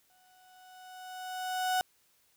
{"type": "tone with exponential growth", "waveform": "35% pulse", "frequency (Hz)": 740, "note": "F#5", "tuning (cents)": 0, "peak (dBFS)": -24, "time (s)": [0.1, 1.81], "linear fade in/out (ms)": 0, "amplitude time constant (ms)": 370, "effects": ["white hiss -69 dBFS RMS until 2.36 s"]}